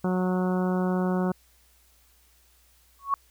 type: harmonic tone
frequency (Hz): 183.3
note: F#3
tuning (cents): -16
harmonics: 1 / 2 / 3 / 4 / 5 / 6 / 7 / 8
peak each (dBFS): -24 / -30 / -34 / -36 / -38 / -40 / -41 / -42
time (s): 0.04-1.32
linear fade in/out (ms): 5
type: tone with exponential growth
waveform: sine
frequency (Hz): 1108.7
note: C#6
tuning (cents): 0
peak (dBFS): -17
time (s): 2.99-3.14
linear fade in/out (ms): 1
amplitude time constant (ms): 31
effects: added 60 Hz sine -62 dBFS peak until 3.3 s + white hiss -62 dBFS RMS until 3.3 s